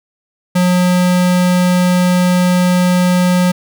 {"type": "tone", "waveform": "square", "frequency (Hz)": 180, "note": "F#3", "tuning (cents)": -47, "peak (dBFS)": -10, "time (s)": [0.55, 3.52], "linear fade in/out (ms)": 10, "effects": []}